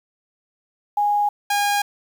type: tone pair in turn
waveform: sine / sawtooth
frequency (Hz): 825 / 815.5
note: G#5 / G#5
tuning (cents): -12 / -32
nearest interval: unison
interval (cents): 20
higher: first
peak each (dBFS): -16 / -14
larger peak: second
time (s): 0.97-1.29 / 1.5-1.82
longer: neither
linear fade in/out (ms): 5
effects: 8-bit